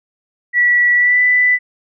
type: tone with pitch glide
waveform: sine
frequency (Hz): 1945 to 1988.2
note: B6 to B6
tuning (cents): -27 to +11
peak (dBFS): -9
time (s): 0.53-1.59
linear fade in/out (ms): 50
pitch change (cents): +38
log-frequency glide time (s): 0.95-1.21
effects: none